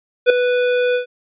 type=tone with ADSR envelope; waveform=square; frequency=493.9 Hz; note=B4; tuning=in tune; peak=-5 dBFS; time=0.26-1.06 s; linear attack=40 ms; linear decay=3 ms; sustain=-10 dB; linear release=110 ms; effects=resampled to 8000 Hz